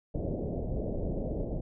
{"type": "low-pass noise", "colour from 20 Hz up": "pink", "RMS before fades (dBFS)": -33, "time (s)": [0.14, 1.61], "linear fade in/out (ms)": 10, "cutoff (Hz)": 650, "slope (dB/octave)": 48, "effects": []}